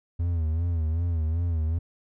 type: tone with vibrato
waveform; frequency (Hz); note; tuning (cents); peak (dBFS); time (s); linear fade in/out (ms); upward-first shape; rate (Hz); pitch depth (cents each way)
triangle; 82.41; E2; 0; -21; 0.19-1.79; 10; sine; 2.6; 94
effects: none